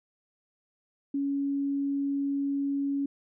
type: tone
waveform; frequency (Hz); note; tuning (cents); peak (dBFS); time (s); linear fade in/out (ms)
sine; 279.5; C#4; +14; -26; 1.14-3.06; 5
effects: none